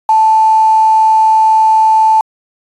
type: tone with quantisation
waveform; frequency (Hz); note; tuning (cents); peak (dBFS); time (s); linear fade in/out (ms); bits
sine; 878; A5; -4; -5; 0.09-2.21; 2; 5
effects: resampled to 24000 Hz